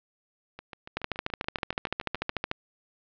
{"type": "two click trains", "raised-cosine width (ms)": 0.3, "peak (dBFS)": [-24, -11], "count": [13, 22], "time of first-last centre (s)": [[0.59, 2.297], [0.97, 2.514]], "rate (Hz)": [7.03, 13.6], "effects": ["low-pass 4000 Hz 12 dB/octave"]}